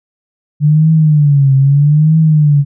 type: tone with vibrato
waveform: sine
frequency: 146.83 Hz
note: D3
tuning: in tune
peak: -5 dBFS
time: 0.6-2.65 s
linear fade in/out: 50 ms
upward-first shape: triangle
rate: 0.79 Hz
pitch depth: 160 cents each way
effects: none